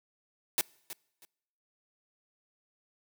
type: noise with echo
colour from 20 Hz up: white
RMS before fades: -27 dBFS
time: 0.58-0.61 s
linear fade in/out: 0 ms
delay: 320 ms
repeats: 2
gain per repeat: -14 dB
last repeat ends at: 1.25 s
effects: noise-tail reverb RT60 0.9 s tail -26 dB re dry + high-pass 200 Hz 12 dB/octave